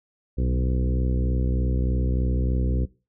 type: harmonic tone with a mistuned harmonic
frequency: 63.3 Hz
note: B1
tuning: 43 cents sharp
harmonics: 1 / 2 / 3 / 4 / 5 / 6 / 7 / 8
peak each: -22 / -28 / -32 / -34 / -36 / -38 / -39 / -40 dBFS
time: 0.37-2.86 s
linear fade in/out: 20 ms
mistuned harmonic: 2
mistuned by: -38 cents
effects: noise-tail reverb RT60 0.3 s tail -19 dB re dry